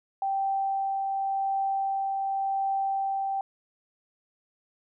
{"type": "tone with tremolo", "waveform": "sine", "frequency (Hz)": 781, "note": "G5", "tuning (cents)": -7, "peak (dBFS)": -24, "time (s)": [0.22, 3.41], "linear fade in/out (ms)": 2, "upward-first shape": "triangle", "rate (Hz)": 0.9, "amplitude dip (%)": 25, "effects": []}